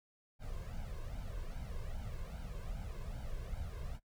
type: noise with flanger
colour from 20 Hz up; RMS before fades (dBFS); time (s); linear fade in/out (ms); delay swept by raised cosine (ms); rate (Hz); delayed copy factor
brown; -42; 0.39-4; 50; 1.3 to 1.92; 2.5; +0.85
effects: noise-tail reverb RT60 0.1 s tail -22 dB re dry